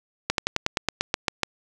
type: slowing click train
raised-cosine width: 0.2 ms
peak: -4 dBFS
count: 11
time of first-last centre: 0.3-1.433 s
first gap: 82 ms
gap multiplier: 1.07
effects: none

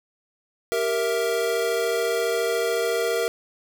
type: chord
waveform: square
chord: E diminished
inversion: first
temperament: equal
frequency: 392 / 466.2 / 659.3 Hz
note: G4 / Bb4 / E5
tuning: 0 / 0 / 0 cents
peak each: -30 / -24 / -29 dBFS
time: 0.72-3.28 s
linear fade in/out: 0 ms
effects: none

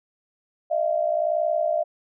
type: tone pair together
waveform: sine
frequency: 618 / 679.3 Hz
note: D#5 / F5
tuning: -12 / -48 cents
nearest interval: major second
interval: 164 cents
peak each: -23 dBFS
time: 0.7-1.84 s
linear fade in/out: 20 ms
effects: none

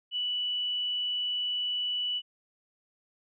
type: tone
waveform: sine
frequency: 2960 Hz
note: F#7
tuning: in tune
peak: -28 dBFS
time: 0.11-2.22 s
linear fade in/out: 50 ms
effects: none

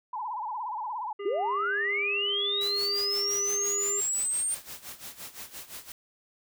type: tone with vibrato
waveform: sine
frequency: 922 Hz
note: A#5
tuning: 19 cents flat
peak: -31 dBFS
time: 0.13-1.13 s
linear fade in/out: 5 ms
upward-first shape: sine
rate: 17 Hz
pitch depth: 170 cents each way
type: harmonic tone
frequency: 403.9 Hz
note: G#4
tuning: 48 cents flat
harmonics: 1 / 3 / 5 / 7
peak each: -34 / -44 / -48 / -51 dBFS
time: 1.19-4.01 s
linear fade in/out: 10 ms
type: linear sweep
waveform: sine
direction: up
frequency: 334.7 to 8870 Hz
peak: -26 dBFS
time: 1.25-4.55 s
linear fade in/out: 10 ms
type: noise with tremolo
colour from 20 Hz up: white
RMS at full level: -40 dBFS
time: 2.61-5.92 s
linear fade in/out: 2 ms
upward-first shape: sine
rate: 5.8 Hz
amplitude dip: 80%
effects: none

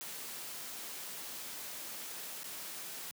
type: noise with dropouts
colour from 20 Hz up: white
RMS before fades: -44 dBFS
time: 0.01-3.11 s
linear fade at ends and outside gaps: 0 ms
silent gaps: 2.433-2.442 s
effects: high-pass 150 Hz 12 dB/octave

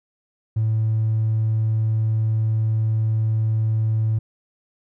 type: tone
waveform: triangle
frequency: 110 Hz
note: A2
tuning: in tune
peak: -14 dBFS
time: 0.56-4.19 s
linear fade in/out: 10 ms
effects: tanh soft clip ceiling -14 dBFS

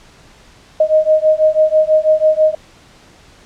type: beating tone pair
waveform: sine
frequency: 620 / 626.1 Hz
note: D#5 / D#5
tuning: -6 / +11 cents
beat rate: 6.1 Hz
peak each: -12 dBFS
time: 0.8-2.55 s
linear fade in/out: 5 ms
effects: pink hiss -45 dBFS RMS until 3.45 s + low-pass 7000 Hz 12 dB/octave

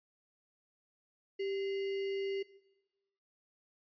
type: tone with sample-and-hold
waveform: sine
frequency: 392 Hz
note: G4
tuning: in tune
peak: -33 dBFS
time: 1.39-2.43 s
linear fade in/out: 10 ms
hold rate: 2450 Hz
effects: noise-tail reverb RT60 1.0 s tail -19 dB re dry + resampled to 11025 Hz

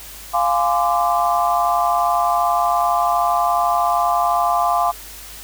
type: chord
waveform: sine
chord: D half-diminished seventh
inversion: first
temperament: equal with one note detuned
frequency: 698.5 / 830.6 / 1032.1 / 1174.7 Hz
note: F5 / Ab5 / C6 / D6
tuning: 0 / 0 / -24 / 0 cents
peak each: -18 / -22 / -21 / -21 dBFS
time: 0.33-4.92 s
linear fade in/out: 20 ms
effects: added 50 Hz sine -42 dBFS peak until 5.43 s + white hiss -37 dBFS RMS until 5.43 s

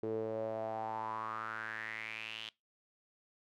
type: tone with band-pass filter sweep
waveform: sawtooth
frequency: 110.5 Hz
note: A2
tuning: 8 cents sharp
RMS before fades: -40 dBFS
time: 0.03-2.49 s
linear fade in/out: 0 ms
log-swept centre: 400 to 3200 Hz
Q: 6.3
effects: noise-tail reverb RT60 0.2 s tail -22 dB re dry

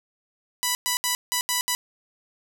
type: tone bursts at uneven times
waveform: 5% pulse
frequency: 987.8 Hz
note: B5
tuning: in tune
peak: -10 dBFS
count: 6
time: 0.63-0.75 / 0.86-0.97 / 1.04-1.15 / 1.32-1.41 / 1.49-1.61 / 1.68-1.75 s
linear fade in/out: 0 ms
effects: none

